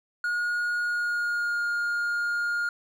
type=tone with pitch glide; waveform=triangle; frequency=1439 to 1417.6 Hz; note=F#6 to F6; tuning=-49 to +25 cents; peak=-23 dBFS; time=0.24-2.69 s; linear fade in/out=2 ms; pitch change=-26 cents; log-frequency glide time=0.83-1.64 s; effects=none